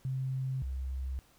sine tone pair in turn, 131.6 / 65.65 Hz, C3 / C2, +10 / +6 cents, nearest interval octave, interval 1204 cents, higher first, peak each -31 / -33 dBFS, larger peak first, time 0.05-0.62 / 0.62-1.19 s, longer neither, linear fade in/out 0 ms, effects pink hiss -64 dBFS RMS until 1.38 s

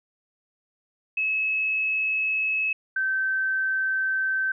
sine tone pair in turn, 2583 / 1546.1 Hz, E7 / G6, -36 / -24 cents, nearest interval major sixth, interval 888 cents, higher first, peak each -22 dBFS, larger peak neither, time 1.17-2.73 / 2.96-4.52 s, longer neither, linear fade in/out 5 ms, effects none

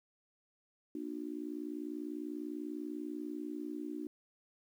sine tone with amplitude modulation, 301.7 Hz, D4, 47 cents sharp, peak -34 dBFS, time 0.95-4.07 s, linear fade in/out 2 ms, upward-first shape sine, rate 60.1 Hz, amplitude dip 100%, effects 11-bit

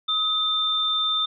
sine tone pair together, 1267 / 3581 Hz, D#6 / A7, +31 / +30 cents, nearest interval octave + tritone, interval 1799 cents, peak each -28 / -21 dBFS, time 0.08-1.26 s, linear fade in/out 10 ms, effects none

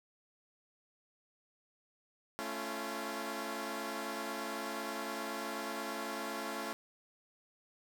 10% pulse chord, A augmented, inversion none, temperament equal with one note detuned, 220 / 277.2 / 344 Hz, A3 / C#4 / E#4, 0 / 0 / -26 cents, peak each -34 dBFS, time 2.39-6.73 s, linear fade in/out 0 ms, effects 11-bit

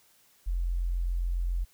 sine tone, 43.65 Hz, F1, in tune, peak -26 dBFS, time 0.46-1.65 s, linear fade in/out 20 ms, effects white hiss -63 dBFS RMS until 1.73 s

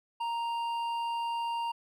triangle tone with hard clipping, 932.3 Hz, A#5, in tune, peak -32 dBFS, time 0.2-1.72 s, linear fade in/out 10 ms, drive 11 dB, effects none

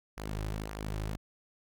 sawtooth tone with flanger, 52.5 Hz, G#1, 19 cents sharp, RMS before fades -37 dBFS, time 0.17-1.17 s, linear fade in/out 10 ms, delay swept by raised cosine 0.25 to 4.45 ms, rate 1.8 Hz, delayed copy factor -0.55, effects none

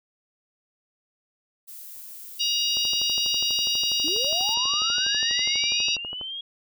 violet noise, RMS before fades -41 dBFS, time 1.67-4.55 s, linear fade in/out 20 ms
harmonic tone, 948 Hz, A#5, 29 cents sharp, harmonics 3 / 4 / 5 / 6, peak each -25 / -27 / -29 / -31 dBFS, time 2.39-5.97 s, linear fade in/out 20 ms
click train, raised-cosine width 1 ms, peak -26 dBFS, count 43, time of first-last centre 2.77-6.213 s, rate 12.2 Hz
sine linear sweep, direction up, 277.2 to 3300 Hz, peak -31 dBFS, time 4.04-6.41 s, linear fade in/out 5 ms
effects none

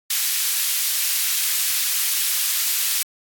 white high-pass noise, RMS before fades -21 dBFS, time 0.1-3.03 s, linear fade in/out 5 ms, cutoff 2100 Hz, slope 12 dB/octave, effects AAC 64 kbps

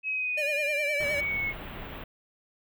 sine exponential sweep, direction down, 2566 to 2175 Hz, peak -27 dBFS, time 0.03-1.54 s, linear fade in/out 50 ms
square tone with vibrato, 587.3 Hz, D5, in tune, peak -31 dBFS, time 0.37-1.21 s, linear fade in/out 10 ms, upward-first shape triangle, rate 9.7 Hz, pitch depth 91 cents each way
pink band-stop noise, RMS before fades -40 dBFS, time 1-2.04 s, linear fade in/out 5 ms, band 3400 to 16000 Hz, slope 48 dB/octave
effects none

